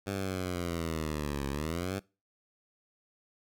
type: linear two-way sweep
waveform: 10% pulse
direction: down then up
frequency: 99.7 to 68.3 to 99.7 Hz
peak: -24 dBFS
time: 0.06-2 s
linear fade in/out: 20 ms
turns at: 1.49 s
effects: noise-tail reverb RT60 0.3 s tail -23 dB re dry